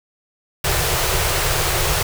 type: band-stop noise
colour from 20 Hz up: pink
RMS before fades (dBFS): -19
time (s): 0.64-2.03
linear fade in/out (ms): 5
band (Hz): 160 to 340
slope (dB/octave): 96
effects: none